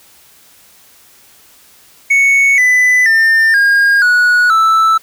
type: tone with pitch steps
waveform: triangle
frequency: 2217 / 1998.1 / 1800.8 / 1622.9 / 1462.7 / 1318.2 Hz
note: C#7 / B6 / A6 / G#6 / F#6 / E6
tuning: 0 / +20 / +40 / -40 / -20 / 0 cents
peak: -5 dBFS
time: 2.1-4.98 s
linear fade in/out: 10 ms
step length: 480 ms
effects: white hiss -45 dBFS RMS until 5.02 s